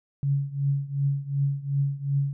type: tone with tremolo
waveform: sine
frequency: 140 Hz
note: C#3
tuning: 18 cents sharp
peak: -19 dBFS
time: 0.23-2.33 s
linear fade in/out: 0 ms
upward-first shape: triangle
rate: 2.7 Hz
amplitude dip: 90%
effects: none